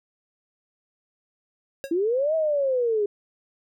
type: tone with exponential decay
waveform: square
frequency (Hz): 546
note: C#5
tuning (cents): -26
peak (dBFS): -27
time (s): 1.84-1.95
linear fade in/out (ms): 0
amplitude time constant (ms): 22
type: linear two-way sweep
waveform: sine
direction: up then down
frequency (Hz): 320 to 650 to 400.6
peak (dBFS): -20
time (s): 1.91-3.06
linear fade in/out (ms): 5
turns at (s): 2.35
effects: none